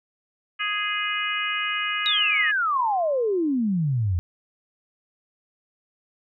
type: harmonic tone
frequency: 415.3 Hz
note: G#4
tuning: in tune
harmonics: 3 / 4 / 5 / 6 / 7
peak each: -30 / -30 / -30 / -30 / -30 dBFS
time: 0.59-2.52 s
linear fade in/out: 20 ms
type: exponential sweep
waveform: sine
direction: down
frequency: 3855 to 82.41 Hz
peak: -20 dBFS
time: 2.06-4.19 s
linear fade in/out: 0 ms
type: tone with exponential decay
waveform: sine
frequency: 1046.5 Hz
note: C6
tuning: in tune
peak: -26 dBFS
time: 2.76-3.55 s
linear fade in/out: 5 ms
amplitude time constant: 170 ms
effects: none